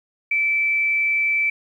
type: tone with frequency modulation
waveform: sine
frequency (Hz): 2320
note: D7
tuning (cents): -22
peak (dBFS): -17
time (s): 0.31-1.5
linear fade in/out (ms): 5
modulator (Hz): 131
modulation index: 0.21
effects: 9-bit